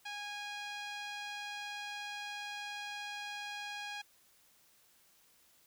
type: tone with low-pass filter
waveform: 5% pulse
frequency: 823 Hz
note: G#5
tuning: 16 cents flat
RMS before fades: -43 dBFS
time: 0.05-4.02 s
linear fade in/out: 10 ms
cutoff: 3100 Hz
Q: 0.82
effects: white hiss -67 dBFS RMS until 5.66 s